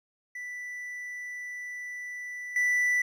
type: tone with level steps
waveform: triangle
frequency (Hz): 1975.5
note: B6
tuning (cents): 0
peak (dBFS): -34 / -21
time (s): 0.35-3.02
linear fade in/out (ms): 5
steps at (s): 2.56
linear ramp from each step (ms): 2
effects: none